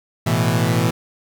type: chord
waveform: sawtooth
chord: A suspended second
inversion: none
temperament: equal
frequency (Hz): 110 / 123.47 / 164.81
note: A2 / B2 / E3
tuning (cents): 0 / 0 / 0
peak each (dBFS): -16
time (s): 0.26-0.91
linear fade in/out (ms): 10
effects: 8-bit